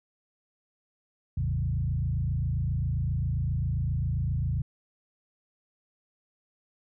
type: tone with frequency modulation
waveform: sine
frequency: 103.83 Hz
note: G#2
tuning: in tune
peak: -25 dBFS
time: 1.37-4.62 s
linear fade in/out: 5 ms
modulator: 27.5 Hz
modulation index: 1.7
effects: none